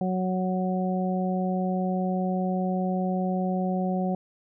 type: harmonic tone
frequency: 185 Hz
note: F#3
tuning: in tune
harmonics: 1 / 2 / 3 / 4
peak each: -25 / -34 / -33 / -32 dBFS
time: 0.01-4.15 s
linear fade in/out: 2 ms
effects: none